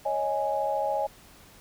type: chord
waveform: sine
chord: C# suspended second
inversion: none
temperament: equal with one note detuned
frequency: 554.4 / 628.4 / 830.6 Hz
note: C#5 / D#5 / G#5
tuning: 0 / +17 / 0 cents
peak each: -30 / -30 / -28 dBFS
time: 0.05-1.07 s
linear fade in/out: 10 ms
effects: pink hiss -53 dBFS RMS until 1.6 s